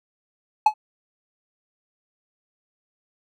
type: tone with exponential decay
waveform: triangle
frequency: 855 Hz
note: A5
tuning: 50 cents flat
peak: -6 dBFS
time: 0.66-0.74 s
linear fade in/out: 5 ms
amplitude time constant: 17 ms
effects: none